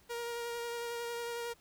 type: tone with vibrato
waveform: sawtooth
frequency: 471.4 Hz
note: A#4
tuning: 19 cents sharp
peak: -33 dBFS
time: 0.09-1.54 s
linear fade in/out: 20 ms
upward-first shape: sine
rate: 11 Hz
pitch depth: 14 cents each way
effects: pink hiss -65 dBFS RMS until 1.6 s